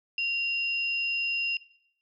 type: tone pair together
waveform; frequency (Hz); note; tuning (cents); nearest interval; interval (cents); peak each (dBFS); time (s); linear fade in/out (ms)
sine; 2770 / 5089; F7 / D#8; -15 / +38; major seventh; 1053; -26 / -36; 0.18-1.57; 2
effects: noise-tail reverb RT60 0.7 s tail -19 dB re dry